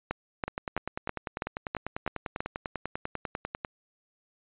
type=two click trains; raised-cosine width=0.5 ms; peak=-17 / -14 dBFS; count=33 / 8; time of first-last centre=0.48-3.648 / 0.11-2.405 s; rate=10.1 / 3.05 Hz; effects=resampled to 8000 Hz